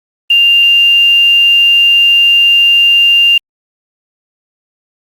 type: tone with quantisation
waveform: sine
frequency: 2794 Hz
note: F7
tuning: in tune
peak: -4 dBFS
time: 0.3-3.38 s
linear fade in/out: 5 ms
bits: 5
effects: Opus 32 kbps